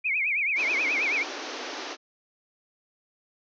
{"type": "tone with vibrato", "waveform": "sine", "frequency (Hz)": 2327, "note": "D7", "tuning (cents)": -17, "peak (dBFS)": -23, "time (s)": [0.04, 1.24], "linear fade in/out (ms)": 20, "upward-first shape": "triangle", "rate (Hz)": 9.3, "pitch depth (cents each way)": 200}
{"type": "band-pass noise", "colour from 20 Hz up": "pink", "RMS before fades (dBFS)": -36, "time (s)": [0.55, 1.97], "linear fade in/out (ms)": 50, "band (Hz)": [260, 6300], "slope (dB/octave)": 96}
{"effects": []}